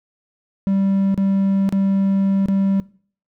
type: tone with dropouts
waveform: triangle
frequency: 195.1 Hz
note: G3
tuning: 8 cents flat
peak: -13 dBFS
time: 0.67-2.8 s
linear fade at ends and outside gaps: 0 ms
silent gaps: 1.144-1.177 / 1.691-1.725 / 2.459-2.485 s
effects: noise-tail reverb RT60 0.5 s tail -22 dB re dry